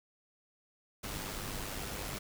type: noise with amplitude modulation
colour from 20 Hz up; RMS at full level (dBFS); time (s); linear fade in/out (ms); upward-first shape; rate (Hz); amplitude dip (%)
pink; -38; 1.03-2.19; 10; sine; 101; 45
effects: none